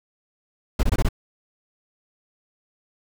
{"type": "noise bursts", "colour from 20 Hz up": "brown", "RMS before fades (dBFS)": -18, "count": 5, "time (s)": [0.79, 1.088], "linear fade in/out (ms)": 5, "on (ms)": 42, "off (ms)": 22, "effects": []}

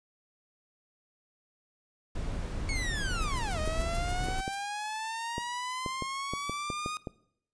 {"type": "noise", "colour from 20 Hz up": "brown", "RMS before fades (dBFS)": -33, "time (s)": [2.15, 4.41], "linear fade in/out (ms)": 5}
{"type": "linear two-way sweep", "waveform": "sawtooth", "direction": "down then up", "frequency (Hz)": [2228, 617, 1240], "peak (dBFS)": -30, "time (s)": [2.69, 6.97], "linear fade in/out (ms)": 0, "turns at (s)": 3.59}
{"type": "noise bursts", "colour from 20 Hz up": "violet", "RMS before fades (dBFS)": -39, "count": 10, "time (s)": [3.22, 4.55], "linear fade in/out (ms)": 0, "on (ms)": 25, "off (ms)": 120}
{"type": "clicks", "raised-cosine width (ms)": 2, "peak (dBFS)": -21, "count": 11, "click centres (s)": [3.676, 4.286, 4.479, 5.381, 5.862, 6.023, 6.336, 6.496, 6.702, 6.861, 7.072]}
{"effects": ["noise-tail reverb RT60 0.7 s tail -21 dB re dry", "resampled to 22050 Hz"]}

